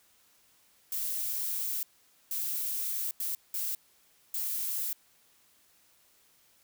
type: noise bursts at uneven times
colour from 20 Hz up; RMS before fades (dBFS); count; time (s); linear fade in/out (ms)
violet; -33; 5; 0.92-1.83 / 2.31-3.11 / 3.2-3.35 / 3.54-3.75 / 4.34-4.93; 2
effects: white hiss -65 dBFS RMS until 6.63 s